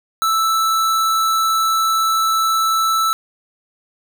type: tone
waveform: square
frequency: 1318.5 Hz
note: E6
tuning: in tune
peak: -15 dBFS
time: 0.22-3.13 s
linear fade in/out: 0 ms
effects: none

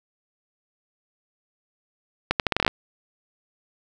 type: accelerating click train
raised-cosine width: 0.3 ms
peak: -3 dBFS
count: 10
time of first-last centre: 2.31-2.679 s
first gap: 88 ms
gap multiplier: 0.79
effects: none

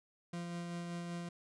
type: tone with tremolo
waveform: 40% pulse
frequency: 172.6 Hz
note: F3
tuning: 20 cents flat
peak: -38 dBFS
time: 0.33-1.29 s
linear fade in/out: 5 ms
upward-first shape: sine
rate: 5.2 Hz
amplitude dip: 25%
effects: resampled to 22050 Hz

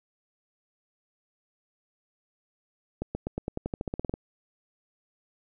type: accelerating click train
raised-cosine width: 2 ms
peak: -17 dBFS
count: 15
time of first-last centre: 3.02-4.139 s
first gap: 130 ms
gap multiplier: 0.92
effects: none

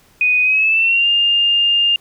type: tone with pitch glide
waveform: sine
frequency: 2489 to 2810 Hz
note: D#7 to F7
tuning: 0 to +10 cents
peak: -11 dBFS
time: 0.21-1.96 s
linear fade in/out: 2 ms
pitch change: +210 cents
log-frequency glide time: 0.42-1.08 s
effects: pink hiss -52 dBFS RMS until 2 s

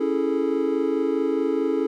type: chord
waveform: triangle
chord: A major seventh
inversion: first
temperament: equal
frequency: 277.2 / 329.6 / 415.3 / 440 Hz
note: C#4 / E4 / G#4 / A4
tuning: 0 / 0 / 0 / 0 cents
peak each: -24 dBFS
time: 0-1.87 s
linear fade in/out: 10 ms
effects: none

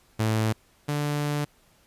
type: tone pair in turn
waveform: sawtooth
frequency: 110 / 146.83 Hz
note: A2 / D3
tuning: 0 / 0 cents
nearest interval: perfect fourth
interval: 500 cents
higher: second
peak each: -18 / -21 dBFS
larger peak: first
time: 0.19-0.53 / 0.88-1.45 s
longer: second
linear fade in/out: 10 ms
effects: pink hiss -61 dBFS RMS until 1.86 s + resampled to 32000 Hz

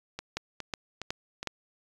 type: two click trains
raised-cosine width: 0.2 ms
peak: -19 / -14 dBFS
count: 4 / 4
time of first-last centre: 0.19-1.43 / 0.37-1.473 s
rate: 2.42 / 2.72 Hz
effects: resampled to 24000 Hz

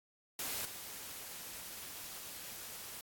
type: noise with level steps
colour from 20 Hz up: white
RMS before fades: -39 / -47 dBFS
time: 0.39-3.01 s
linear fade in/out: 2 ms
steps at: 0.65 s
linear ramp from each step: 2 ms
effects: AAC 64 kbps

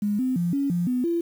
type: tone with pitch steps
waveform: sine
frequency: 206.2 / 257 / 173.2 / 279.2 / 174.6 / 250.2 / 339.5 Hz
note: G#3 / C4 / F3 / C#4 / F3 / B3 / F4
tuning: -12 / -31 / -14 / +13 / 0 / +23 / -49 cents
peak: -21 dBFS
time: 0.02-1.21 s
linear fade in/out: 5 ms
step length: 170 ms
effects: 8-bit

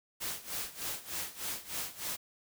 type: noise with tremolo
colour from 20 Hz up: white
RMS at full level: -36 dBFS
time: 0.2-2.17 s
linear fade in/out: 20 ms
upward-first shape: sine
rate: 3.3 Hz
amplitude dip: 85%
effects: none

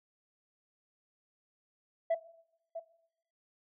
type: tone with echo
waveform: sine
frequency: 662 Hz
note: E5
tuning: 7 cents sharp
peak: -23 dBFS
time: 2.1-2.15 s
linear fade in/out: 10 ms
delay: 650 ms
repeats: 1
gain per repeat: -13 dB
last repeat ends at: 2.8 s
effects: noise-tail reverb RT60 0.8 s tail -19 dB re dry + tanh soft clip ceiling -25 dBFS

